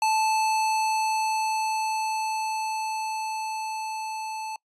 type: tone with level ramp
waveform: square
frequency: 875 Hz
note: A5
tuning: 10 cents flat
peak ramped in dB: -21 to -32 dBFS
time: 0.02-4.56 s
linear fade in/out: 2 ms
effects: noise-tail reverb RT60 0.1 s tail -25 dB re dry + resampled to 24000 Hz